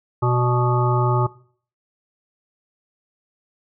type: harmonic tone with a mistuned harmonic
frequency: 123.47 Hz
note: B2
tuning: in tune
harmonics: 1 / 3 / 5 / 7 / 9 / 10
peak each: -18 / -23 / -30 / -25 / -27 / -27 dBFS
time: 0.22-1.27 s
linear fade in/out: 10 ms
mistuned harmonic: 5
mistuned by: -39 cents
effects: noise-tail reverb RT60 0.5 s tail -20 dB re dry